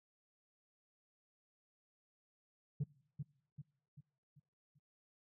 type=tone with echo; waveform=sine; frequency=144.2 Hz; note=D3; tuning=31 cents flat; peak=-31 dBFS; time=2.8-2.84 s; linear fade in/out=10 ms; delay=390 ms; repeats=5; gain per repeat=-7 dB; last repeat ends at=4.79 s; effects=noise-tail reverb RT60 0.7 s tail -24 dB re dry + tanh soft clip ceiling -32 dBFS